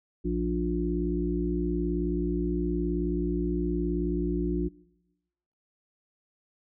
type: harmonic tone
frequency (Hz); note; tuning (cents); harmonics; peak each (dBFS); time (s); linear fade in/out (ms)
59; A#1; +22; 1 / 3 / 5 / 6; -31 / -31 / -31 / -31; 0.24-4.69; 20
effects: noise-tail reverb RT60 1.0 s tail -22 dB re dry